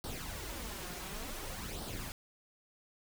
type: noise with flanger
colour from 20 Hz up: pink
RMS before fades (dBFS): -42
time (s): 0.04-2.12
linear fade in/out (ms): 0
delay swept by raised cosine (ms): 0.21 to 5.61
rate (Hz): 0.56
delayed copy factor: +0.6
effects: none